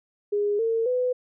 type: tone with pitch steps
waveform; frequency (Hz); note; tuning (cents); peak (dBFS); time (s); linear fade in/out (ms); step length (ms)
sine; 411.5 / 454 / 500.8; G#4 / A#4 / B4; -16 / -46 / +24; -21; 0.32-1.13; 10; 270
effects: none